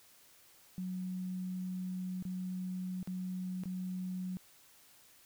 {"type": "tone with dropouts", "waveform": "sine", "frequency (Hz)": 184.1, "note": "F#3", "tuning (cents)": -8, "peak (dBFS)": -36, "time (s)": [0.78, 4.37], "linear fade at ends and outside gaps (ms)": 0, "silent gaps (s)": [[2.225, 2.252], [3.029, 3.074], [3.636, 3.656]], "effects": ["white hiss -62 dBFS RMS until 5.25 s"]}